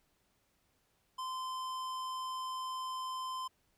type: tone with hard clipping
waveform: sine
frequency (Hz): 1033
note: C6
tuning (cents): -22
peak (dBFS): -39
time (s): 1.18-3.48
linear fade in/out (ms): 10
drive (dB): 15
effects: pink hiss -75 dBFS RMS until 3.77 s